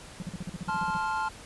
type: tone bursts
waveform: triangle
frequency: 178.6 Hz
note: F3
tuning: 39 cents sharp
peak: -30 dBFS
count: 12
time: 0.2-0.971 s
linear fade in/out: 0 ms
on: 23 ms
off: 45 ms
type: chord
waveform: triangle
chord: F major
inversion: first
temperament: just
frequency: 873.1 / 1047.7 / 1396.9 Hz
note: A5 / C6 / F6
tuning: -14 / +2 / 0 cents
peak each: -28 / -32 / -31 dBFS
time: 0.68-1.29 s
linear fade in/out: 10 ms
effects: pink hiss -47 dBFS RMS until 1.45 s + resampled to 24000 Hz